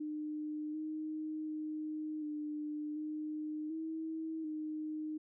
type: tone with pitch steps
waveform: sine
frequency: 303.4 / 310.1 / 308 / 300.3 / 305.9 / 320.4 / 308.4 Hz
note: D#4 / D#4 / D#4 / D4 / D#4 / E4 / D#4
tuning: -44 / -6 / -17 / +39 / -29 / -49 / -15 cents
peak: -37 dBFS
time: 0-5.18 s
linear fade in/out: 10 ms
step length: 740 ms
effects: none